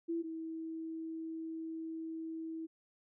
sine tone pair in turn, 334 / 323.7 Hz, E4 / E4, +23 / -31 cents, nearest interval minor second, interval 54 cents, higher first, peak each -33 / -39 dBFS, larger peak first, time 0.08-0.23 / 0.23-2.67 s, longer second, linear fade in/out 20 ms, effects none

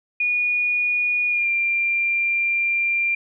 sine tone with pitch glide, 2450 to 2380 Hz, D#7 to D7, -27 to +22 cents, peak -18 dBFS, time 0.2-3.15 s, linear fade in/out 5 ms, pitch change -51 cents, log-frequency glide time 1.28-1.49 s, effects none

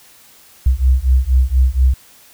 sine beating tone pair, 62.4 / 66.6 Hz, B1 / C2, +19 / +31 cents, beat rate 4.2 Hz, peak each -13 / -13 dBFS, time 0.66-1.94 s, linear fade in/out 5 ms, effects white hiss -46 dBFS RMS until 2.33 s

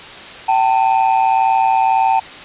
triangle ring-modulated tone, 833 Hz, G#5, 5 cents sharp, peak -6 dBFS, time 0.48-2.2 s, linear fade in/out 10 ms, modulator 60.9 Hz, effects white hiss -33 dBFS RMS until 2.44 s + resampled to 8000 Hz

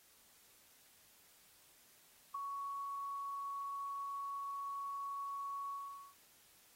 sine tone with ADSR envelope, 1116 Hz, C#6, 11 cents sharp, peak -35 dBFS, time 2.34-6.15 s, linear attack 11 ms, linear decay 4 ms, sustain -5 dB, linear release 460 ms, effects white hiss -66 dBFS RMS until 6.75 s + AAC 48 kbps

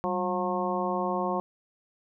harmonic tone with a mistuned harmonic, 180 Hz, F#3, 47 cents flat, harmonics 1 / 2 / 3 / 4 / 5 / 6, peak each -33 / -33 / -33 / -33 / -33 / -33 dBFS, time 0.04-1.4 s, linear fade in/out 0 ms, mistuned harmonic 1, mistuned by +120 cents, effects none

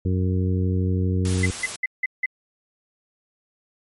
harmonic tone, 92.5 Hz, F#2, in tune, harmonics 1 / 2 / 3 / 4 / 5, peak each -20 / -26 / -30 / -32 / -34 dBFS, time 0.05-1.51 s, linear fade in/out 5 ms
white noise, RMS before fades -32 dBFS, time 1.25-1.76 s, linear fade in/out 2 ms
sine tone bursts, 2031 Hz, B6, 48 cents sharp, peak -19 dBFS, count 5, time 1.43-2.26 s, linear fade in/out 5 ms, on 30 ms, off 170 ms
effects MP3 48 kbps

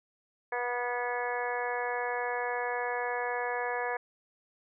harmonic tone with a mistuned harmonic, 243.6 Hz, B3, 24 cents flat, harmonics 2 / 3 / 4 / 5 / 6 / 7 / 8 / 9, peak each -35 / -36 / -37 / -43 / -47 / -36 / -45 / -43 dBFS, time 0.52-3.97 s, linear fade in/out 5 ms, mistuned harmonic 8, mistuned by +22 cents, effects none

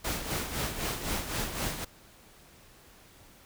pink noise with tremolo, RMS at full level -31 dBFS, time 0.04-1.85 s, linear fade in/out 10 ms, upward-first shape sine, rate 3.9 Hz, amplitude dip 60%, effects pink hiss -56 dBFS RMS until 3.45 s

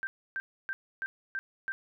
sine tone bursts, 1568 Hz, G6, in tune, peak -31 dBFS, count 6, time 0.03-1.72 s, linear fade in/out 0 ms, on 40 ms, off 290 ms, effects none

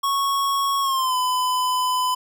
square tone with pitch glide, 1105 to 1007.5 Hz, C#6 to B5, -6 to +34 cents, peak -20 dBFS, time 0.03-2.15 s, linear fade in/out 10 ms, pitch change -160 cents, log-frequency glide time 0.81-1.16 s, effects none

